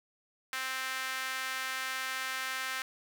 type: tone with high-pass filter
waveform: sawtooth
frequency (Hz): 261.6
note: C4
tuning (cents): 0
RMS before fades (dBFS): -36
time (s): 0.53-2.82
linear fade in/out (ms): 0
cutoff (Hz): 1600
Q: 1.8
effects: none